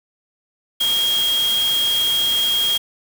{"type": "tone in noise", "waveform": "sine", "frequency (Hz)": 3254, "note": "G#7", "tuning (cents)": -36, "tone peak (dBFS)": -16, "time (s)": [0.8, 2.78], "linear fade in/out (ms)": 10, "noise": "white", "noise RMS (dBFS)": -27, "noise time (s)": [0.8, 2.78], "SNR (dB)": 8, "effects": []}